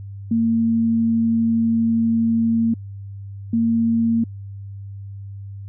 sine tone pair in turn, 228.1 / 229.1 Hz, A#3 / A#3, -37 / -30 cents, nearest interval unison, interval 7 cents, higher second, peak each -15 dBFS, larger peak neither, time 0.31-2.74 / 3.53-4.24 s, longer first, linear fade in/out 5 ms, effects added 99 Hz sine -31 dBFS peak until 5.68 s

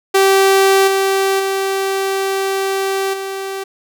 sawtooth tone with level steps, 388 Hz, G4, 18 cents flat, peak -5 / -9 / -12 / -18 dBFS, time 0.14-3.64 s, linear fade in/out 10 ms, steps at 0.87 / 1.39 / 3.13 s, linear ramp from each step 10 ms, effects none

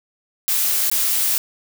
blue noise with dropouts, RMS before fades -19 dBFS, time 0.48-1.38 s, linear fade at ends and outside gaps 0 ms, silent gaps 0.899-0.915 s, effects none

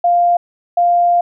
sine tone pair in turn, 698.5 / 698.5 Hz, F5 / F5, 0 / 0 cents, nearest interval unison, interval 0 cents, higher neither, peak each -9 dBFS, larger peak neither, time 0.04-0.37 / 0.77-1.21 s, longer second, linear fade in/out 5 ms, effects none

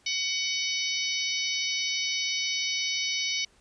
harmonic tone with a mistuned harmonic, 749 Hz, F#5, 21 cents sharp, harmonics 3 / 4 / 5 / 6 / 7 / 8, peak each -32 / -33 / -34 / -35 / -35 / -36 dBFS, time 0.06-3.45 s, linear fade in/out 5 ms, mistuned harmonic 8, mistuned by -39 cents, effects pink hiss -62 dBFS RMS until 3.6 s + resampled to 22050 Hz

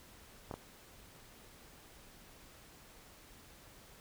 clicks, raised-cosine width 1 ms, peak -27 dBFS, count 2, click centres 0.512 / 0.54 s, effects pink hiss -58 dBFS RMS until 4 s

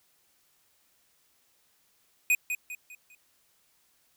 square tone with echo, 2489 Hz, D#7, in tune, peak -21 dBFS, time 2.3-2.35 s, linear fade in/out 2 ms, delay 200 ms, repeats 4, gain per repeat -8 dB, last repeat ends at 3.15 s, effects white hiss -68 dBFS RMS until 4.16 s

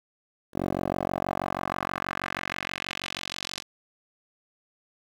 10% pulse tone with band-pass filter sweep, 46.25 Hz, F#1, in tune, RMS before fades -32 dBFS, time 0.53-3.64 s, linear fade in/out 50 ms, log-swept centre 410 to 4900 Hz, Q 1.6, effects 8-bit

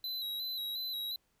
square tone with vibrato, 3940 Hz, B7, 5 cents flat, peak -36 dBFS, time 0.04-1.16 s, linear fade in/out 2 ms, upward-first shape square, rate 2.8 Hz, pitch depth 38 cents each way, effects pink hiss -75 dBFS RMS until 1.4 s

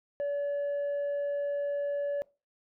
sine tone, 572 Hz, D5, 46 cents flat, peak -26 dBFS, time 0.2-2.22 s, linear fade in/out 0 ms, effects noise-tail reverb RT60 0.3 s tail -24 dB re dry + tanh soft clip ceiling -28 dBFS

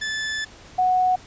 sawtooth / sine tone pair in turn, 1743 / 737.1 Hz, A6 / F#5, -17 / -7 cents, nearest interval octave + minor third, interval 1490 cents, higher first, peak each -21 / -16 dBFS, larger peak second, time 0.01-0.45 / 0.78-1.16 s, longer first, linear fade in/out 10 ms, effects pink hiss -46 dBFS RMS until 1.26 s + resampled to 16000 Hz

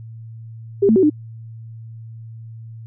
sine tone with pitch steps, 398.3 / 221.2 / 378.7 / 301.1 Hz, G4 / A3 / F#4 / D4, +28 / +9 / +40 / +43 cents, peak -10 dBFS, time 0.82-1.1 s, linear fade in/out 10 ms, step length 70 ms, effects added 113 Hz sine -33 dBFS peak until 2.86 s

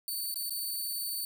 5% pulse tone with dropouts, 4518 Hz, C#8, 32 cents sharp, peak -26 dBFS, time 0.08-1.25 s, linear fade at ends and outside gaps 1 ms, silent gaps 0.342-0.358 / 0.496-0.506 s, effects none

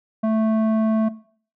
square tone with low-pass filter, 220 Hz, A3, in tune, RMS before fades -20 dBFS, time 0.23-1.09 s, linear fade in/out 10 ms, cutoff 830 Hz, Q 1.6, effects noise-tail reverb RT60 0.5 s tail -18 dB re dry

